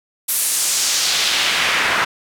pink noise with band-pass filter sweep, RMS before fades -18 dBFS, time 0.28-2.05 s, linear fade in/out 10 ms, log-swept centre 12000 to 1500 Hz, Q 1.3, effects none

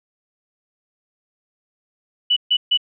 sine tone bursts, 2960 Hz, F#7, in tune, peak -13 dBFS, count 3, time 2.3-2.775 s, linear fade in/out 10 ms, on 65 ms, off 140 ms, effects none

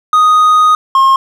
triangle tone pair in turn, 1244.5 / 1071.6 Hz, D#6 / C6, 0 / +41 cents, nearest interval minor third, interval 259 cents, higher first, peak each -3 dBFS, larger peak neither, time 0.13-0.75 / 0.95-1.16 s, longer first, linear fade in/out 2 ms, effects none

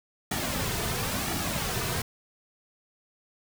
pink noise with flanger, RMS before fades -30 dBFS, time 0.31-2.02 s, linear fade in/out 5 ms, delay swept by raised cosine 1.9 to 3.7 ms, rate 0.98 Hz, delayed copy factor -0.6, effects none

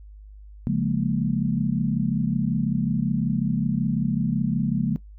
sine chord, Bb minor seventh, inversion first, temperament equal, 138.59 / 174.61 / 207.7 / 233.1 Hz, Db3 / F3 / Ab3 / Bb3, 0 / 0 / 0 / 0 cents, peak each -26 dBFS, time 0.67-4.96 s, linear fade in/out 0 ms, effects noise-tail reverb RT60 0.1 s tail -17 dB re dry + added 51 Hz sine -41 dBFS peak until 5.18 s

